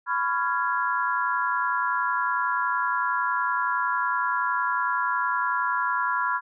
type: chord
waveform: sine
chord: C# dominant seventh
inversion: third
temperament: just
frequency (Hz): 997.9 / 1108.7 / 1385.9 / 1663.1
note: B5 / C#6 / E#6 / G#6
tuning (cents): +18 / 0 / -14 / +2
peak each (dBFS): -26 / -31 / -27 / -30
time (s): 0.06-6.41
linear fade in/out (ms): 50
effects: none